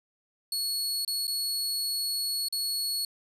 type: tone with dropouts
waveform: sawtooth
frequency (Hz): 4367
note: C#8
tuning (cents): -27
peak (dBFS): -25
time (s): 0.52-3.05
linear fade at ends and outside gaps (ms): 2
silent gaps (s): 1.049-1.077 / 1.27-1.278 / 2.485-2.525
effects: resampled to 32000 Hz